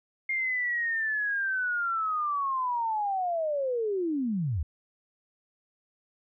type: linear sweep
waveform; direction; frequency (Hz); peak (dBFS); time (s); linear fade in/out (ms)
sine; down; 2130 to 65.41; -26; 0.29-4.63; 5
effects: none